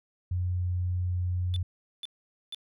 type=tone; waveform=sine; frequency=89.8 Hz; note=F2; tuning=49 cents sharp; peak=-26 dBFS; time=0.31-1.63 s; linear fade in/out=5 ms
type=tone bursts; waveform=triangle; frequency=3506 Hz; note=A7; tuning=7 cents flat; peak=-33 dBFS; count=3; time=1.54-2.546 s; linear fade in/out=0 ms; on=22 ms; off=470 ms
effects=none